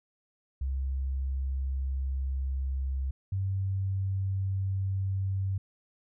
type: tone pair in turn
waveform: sine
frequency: 66.7 / 96.4 Hz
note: C2 / G2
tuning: +34 / -28 cents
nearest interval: tritone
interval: 638 cents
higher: second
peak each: -28 / -27 dBFS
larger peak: second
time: 0.61-3.11 / 3.32-5.58 s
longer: first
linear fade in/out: 5 ms
effects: none